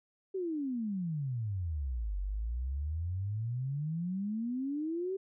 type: exponential two-way sweep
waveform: sine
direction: down then up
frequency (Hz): 392.4 to 46.25 to 392.4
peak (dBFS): -32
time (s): 0.34-5.17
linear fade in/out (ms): 10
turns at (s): 2.19
effects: none